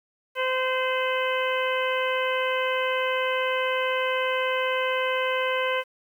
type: harmonic tone with a mistuned harmonic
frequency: 516 Hz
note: C5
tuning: 24 cents flat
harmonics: 1 / 2 / 3 / 4 / 5 / 6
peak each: -26 / -29 / -31 / -32 / -33 / -34 dBFS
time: 0.35-5.84 s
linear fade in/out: 50 ms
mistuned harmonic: 6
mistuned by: -32 cents
effects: 9-bit